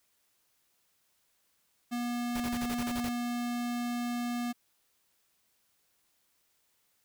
square tone, 240.8 Hz, B3, 44 cents flat, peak -32 dBFS, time 1.91-4.53 s, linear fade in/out 20 ms
pink noise bursts, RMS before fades -39 dBFS, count 9, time 2.35-3.091 s, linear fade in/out 5 ms, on 53 ms, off 33 ms
effects white hiss -73 dBFS RMS until 7.04 s

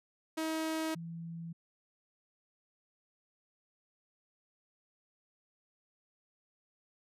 sawtooth / sine tone pair in turn, 318.6 / 166.69 Hz, D#4 / E3, +41 / +20 cents, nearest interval major seventh, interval 1121 cents, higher first, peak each -29 / -40 dBFS, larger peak first, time 0.37-0.95 / 0.95-1.53 s, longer neither, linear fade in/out 10 ms, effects resampled to 32000 Hz

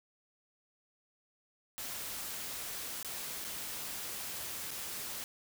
white noise with dropouts, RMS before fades -41 dBFS, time 1.78-5.24 s, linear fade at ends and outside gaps 0 ms, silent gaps 3.028-3.047 / 3.443-3.448 / 4.707-4.713 s, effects none

